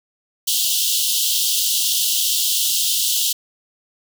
pink high-pass noise, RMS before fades -19 dBFS, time 0.47-3.33 s, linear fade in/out 10 ms, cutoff 2900 Hz, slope 96 dB/octave, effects none

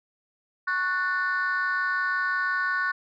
sine chord, F# minor, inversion second, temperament equal with one note detuned, 1108.7 / 1480 / 1785.6 Hz, C#6 / F#6 / A6, 0 / 0 / +25 cents, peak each -28 / -24 / -29 dBFS, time 0.67-2.92 s, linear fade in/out 10 ms, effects tanh soft clip ceiling -19 dBFS

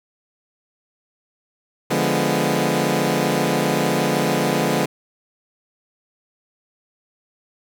15% pulse chord, D diminished seventh, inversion none, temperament equal, 146.83 / 174.61 / 207.7 / 246.9 Hz, D3 / F3 / Ab3 / Cb4, 0 / 0 / 0 / 0 cents, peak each -17 dBFS, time 1.9-4.86 s, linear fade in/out 10 ms, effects none

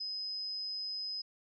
sine tone, 5050 Hz, D#8, 25 cents sharp, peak -36 dBFS, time 0-1.22 s, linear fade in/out 10 ms, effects none

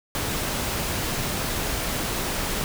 pink noise, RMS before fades -27 dBFS, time 0.15-2.64 s, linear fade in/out 0 ms, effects none

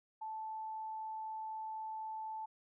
sine tone, 876 Hz, A5, 8 cents flat, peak -40 dBFS, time 0.21-2.46 s, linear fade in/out 10 ms, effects none

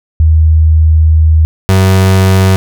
sine / 35% pulse tone pair in turn, 79 / 94.89 Hz, D#2 / F#2, +27 / +44 cents, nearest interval minor third, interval 317 cents, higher second, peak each -3 dBFS, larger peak neither, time 0.2-1.45 / 1.69-2.56 s, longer first, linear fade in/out 0 ms, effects none

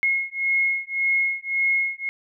sine beating tone pair, 2162 / 2163.8 Hz, C#7 / C#7, -44 / -42 cents, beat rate 1.8 Hz, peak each -23 dBFS, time 0.03-2.09 s, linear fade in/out 0 ms, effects none

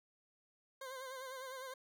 20% pulse tone with vibrato, 523.3 Hz, C5, in tune, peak -40 dBFS, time 0.81-1.74 s, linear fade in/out 5 ms, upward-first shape sine, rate 9.9 Hz, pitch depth 56 cents each way, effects none

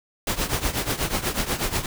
pink noise with tremolo, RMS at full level -22 dBFS, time 0.27-1.86 s, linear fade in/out 2 ms, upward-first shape triangle, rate 8.2 Hz, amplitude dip 85%, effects none

